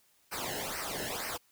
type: noise with flanger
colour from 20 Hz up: pink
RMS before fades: -37 dBFS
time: 0.31-1.38 s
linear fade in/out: 20 ms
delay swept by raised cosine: 0.28 to 0.87 ms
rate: 2.1 Hz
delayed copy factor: -0.85
effects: white hiss -68 dBFS RMS until 1.51 s